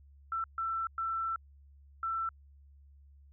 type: tone bursts at uneven times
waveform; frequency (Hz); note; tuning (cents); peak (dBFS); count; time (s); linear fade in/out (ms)
sine; 1337; E6; +24; -31; 4; 0.32-0.44 / 0.58-0.87 / 0.98-1.36 / 2.03-2.29; 2
effects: added 70 Hz sine -55 dBFS peak until 3.32 s